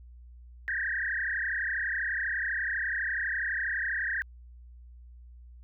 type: tone with frequency modulation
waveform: sine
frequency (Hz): 1738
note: A6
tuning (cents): -22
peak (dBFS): -28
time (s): 0.68-4.22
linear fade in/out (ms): 0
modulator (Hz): 32.1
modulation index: 5.6
effects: added 60 Hz sine -47 dBFS peak until 5.63 s